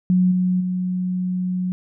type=tone with level steps; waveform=sine; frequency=182.5 Hz; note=F#3; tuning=24 cents flat; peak=-13 / -16 / -20 dBFS; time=0.1-1.72 s; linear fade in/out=0 ms; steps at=0.31 / 0.6 s; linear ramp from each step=10 ms; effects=none